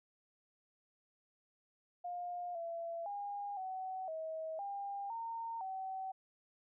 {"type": "tone with pitch steps", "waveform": "sine", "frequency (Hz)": [708, 673, 811, 753, 639, 800, 916, 762], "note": ["F5", "E5", "G#5", "F#5", "D#5", "G5", "A#5", "G5"], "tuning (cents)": [23, 36, -41, 30, 46, 35, -31, -49], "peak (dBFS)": -39, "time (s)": [2.04, 6.12], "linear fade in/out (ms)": 10, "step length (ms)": 510, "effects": []}